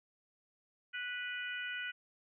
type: harmonic tone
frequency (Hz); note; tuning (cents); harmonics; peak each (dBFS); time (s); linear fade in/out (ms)
492.3; B4; -6; 3 / 4 / 5 / 6; -40 / -45 / -45 / -46; 0.93-1.92; 20
effects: none